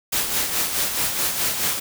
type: noise with tremolo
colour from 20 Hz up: white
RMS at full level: -21 dBFS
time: 0.12-1.8 s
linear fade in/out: 10 ms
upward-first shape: sine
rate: 4.7 Hz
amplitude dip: 50%
effects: none